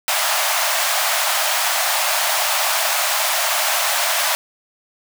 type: high-pass noise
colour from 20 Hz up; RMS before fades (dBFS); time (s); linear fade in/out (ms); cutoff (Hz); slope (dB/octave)
pink; -19; 0.08-4.35; 0; 590; 96
effects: none